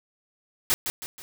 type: noise with echo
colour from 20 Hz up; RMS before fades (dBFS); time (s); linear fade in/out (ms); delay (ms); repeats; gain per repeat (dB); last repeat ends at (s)
white; -22; 0.7-0.74; 0; 160; 3; -7; 1.22
effects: none